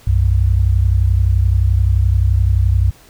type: tone pair together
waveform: sine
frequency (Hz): 63.4 / 94.99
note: B1 / F#2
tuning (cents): +46 / +46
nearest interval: perfect fifth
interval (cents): 700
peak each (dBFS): -13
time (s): 0.07-2.91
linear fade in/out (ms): 5
effects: pink hiss -46 dBFS RMS until 3.09 s